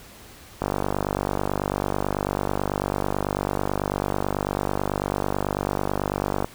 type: click train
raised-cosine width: 1 ms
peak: -9 dBFS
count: 287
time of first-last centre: 0.62-6.445 s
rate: 49.1 Hz
effects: pink hiss -46 dBFS RMS until 6.54 s